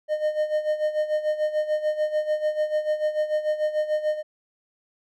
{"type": "tone with tremolo", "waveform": "triangle", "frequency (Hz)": 611, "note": "D#5", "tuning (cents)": -32, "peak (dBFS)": -17, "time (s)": [0.08, 4.23], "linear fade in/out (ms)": 50, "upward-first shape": "sine", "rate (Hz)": 6.8, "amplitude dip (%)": 75, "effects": []}